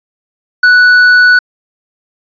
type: tone with hard clipping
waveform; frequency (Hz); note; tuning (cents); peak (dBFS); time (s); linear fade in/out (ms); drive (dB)
sine; 1480; F#6; 0; -4; 0.63-1.39; 5; 5
effects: resampled to 11025 Hz